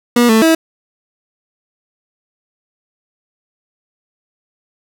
30% pulse tone with pitch steps, 240.5 / 221.7 / 324.2 Hz, B3 / A3 / E4, -46 / +13 / -29 cents, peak -5 dBFS, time 0.16-0.55 s, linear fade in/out 5 ms, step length 130 ms, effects none

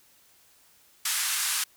white band-pass noise, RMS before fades -28 dBFS, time 1.05-1.64 s, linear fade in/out 5 ms, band 1100 to 12000 Hz, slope 24 dB/octave, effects white hiss -60 dBFS RMS until 1.76 s

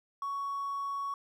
triangle tone with hard clipping, 1116 Hz, C#6, 11 cents sharp, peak -33 dBFS, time 0.22-1.14 s, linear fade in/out 2 ms, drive 4 dB, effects none

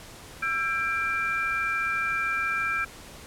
sine tone cluster, 1339 / 1605 / 2360 Hz, E6 / G6 / D7, +27 / +40 / +8 cents, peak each -29 dBFS, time 0.42-2.85 s, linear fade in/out 10 ms, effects pink hiss -45 dBFS RMS until 3.26 s + low-pass 12000 Hz 12 dB/octave

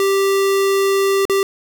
square tone with dropouts, 392 Hz, G4, in tune, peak -14 dBFS, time 0-1.43 s, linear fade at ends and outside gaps 1 ms, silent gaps 1.253-1.297 s, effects none

